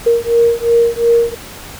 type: beating tone pair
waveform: sine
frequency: 466.2 / 469 Hz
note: A#4 / A#4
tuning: 0 / +11 cents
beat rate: 2.8 Hz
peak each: -12 dBFS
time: 0.06-1.35 s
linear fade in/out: 10 ms
effects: pink hiss -32 dBFS RMS until 1.79 s